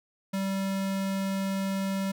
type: tone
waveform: square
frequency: 194 Hz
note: G3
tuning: 18 cents flat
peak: -28 dBFS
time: 0.33-2.12 s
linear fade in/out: 10 ms
effects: none